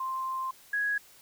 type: tone pair in turn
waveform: sine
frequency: 1048 / 1663.6 Hz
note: C6 / G#6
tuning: +2 / +2 cents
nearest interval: minor sixth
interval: 800 cents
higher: second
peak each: -30 / -26 dBFS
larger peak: second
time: 0-0.51 / 0.73-0.98 s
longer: first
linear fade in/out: 5 ms
effects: white hiss -56 dBFS RMS until 1.21 s